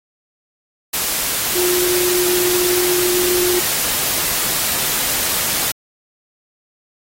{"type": "tone in noise", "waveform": "sine", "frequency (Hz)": 358.3, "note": "F4", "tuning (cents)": 44, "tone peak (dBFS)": -17, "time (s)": [1.55, 3.6], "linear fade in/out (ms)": 10, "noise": "white", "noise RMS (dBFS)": -19, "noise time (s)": [0.93, 5.72], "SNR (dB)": -1, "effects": ["AAC 48 kbps"]}